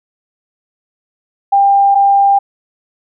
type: tone pair in turn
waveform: sine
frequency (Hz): 796 / 796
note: G5 / G5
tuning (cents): +26 / +26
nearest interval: unison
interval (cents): 0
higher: neither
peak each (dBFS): -6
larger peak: neither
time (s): 1.52-1.95 / 1.95-2.39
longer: second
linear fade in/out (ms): 10
effects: none